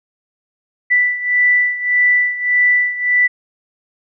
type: beating tone pair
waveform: sine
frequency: 1975.5 / 1977.2 Hz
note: B6 / B6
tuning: 0 / +1 cents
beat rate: 1.7 Hz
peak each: -13 / -17 dBFS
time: 0.9-3.28 s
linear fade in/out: 20 ms
effects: none